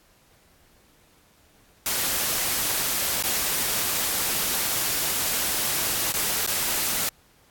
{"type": "noise with dropouts", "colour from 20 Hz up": "white", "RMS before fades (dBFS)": -25, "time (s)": [1.86, 7.09], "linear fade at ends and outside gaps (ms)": 1, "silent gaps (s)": [[3.226, 3.237], [6.122, 6.139], [6.464, 6.475]], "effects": ["pink hiss -59 dBFS RMS until 7.5 s", "AAC 64 kbps"]}